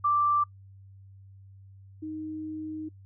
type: tone pair in turn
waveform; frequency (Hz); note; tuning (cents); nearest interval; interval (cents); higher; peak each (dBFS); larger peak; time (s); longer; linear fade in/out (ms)
sine; 1174.7 / 311.1; D6 / D#4; 0 / 0; octave + major seventh; 2300; first; -21 / -33; first; 0.04-0.44 / 2.02-2.89; second; 10
effects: noise-tail reverb RT60 0.1 s tail -24 dB re dry + added 97 Hz sine -48 dBFS peak until 3.05 s